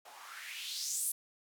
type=noise with band-pass filter sweep; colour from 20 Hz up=blue; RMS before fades=-40 dBFS; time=0.05-1.12 s; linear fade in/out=5 ms; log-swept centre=670 to 11000 Hz; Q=3.3; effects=none